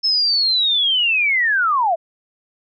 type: linear sweep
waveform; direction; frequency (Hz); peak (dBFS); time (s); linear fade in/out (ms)
sine; down; 5274 to 622.3; -14; 0.03-1.96; 20
effects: none